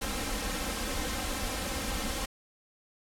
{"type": "noise with comb filter", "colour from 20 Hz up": "pink", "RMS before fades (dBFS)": -33, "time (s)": [0.01, 2.26], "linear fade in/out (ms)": 10, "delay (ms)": 3.8, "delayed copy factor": 0.7, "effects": ["low-pass 12000 Hz 12 dB/octave"]}